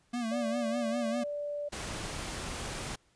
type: tone with vibrato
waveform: square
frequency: 233.1 Hz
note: A#3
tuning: in tune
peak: -32 dBFS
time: 0.13-1.24 s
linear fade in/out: 10 ms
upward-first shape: sine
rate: 5 Hz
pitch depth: 87 cents each way
type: tone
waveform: sine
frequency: 584 Hz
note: D5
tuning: 10 cents flat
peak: -33 dBFS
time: 0.31-1.69 s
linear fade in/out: 10 ms
type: noise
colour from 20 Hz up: pink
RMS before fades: -38 dBFS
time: 1.72-2.96 s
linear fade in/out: 10 ms
effects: pink hiss -69 dBFS RMS until 3.15 s + resampled to 22050 Hz